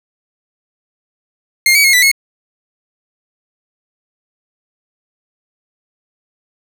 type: tone with pitch steps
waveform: sawtooth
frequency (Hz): 2123 / 2270 / 2159 / 1982 / 2177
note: C7 / C#7 / C#7 / B6 / C#7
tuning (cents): +25 / +41 / -46 / +6 / -32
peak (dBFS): -4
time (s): 1.66-2.115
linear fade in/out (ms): 2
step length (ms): 91
effects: none